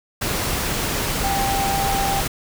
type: tone in noise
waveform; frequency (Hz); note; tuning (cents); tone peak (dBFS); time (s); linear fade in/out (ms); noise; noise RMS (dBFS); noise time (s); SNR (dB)
sine; 788; G5; +9; -21; 1.23-2.21; 10; pink; -23; 0.21-2.28; -1
effects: none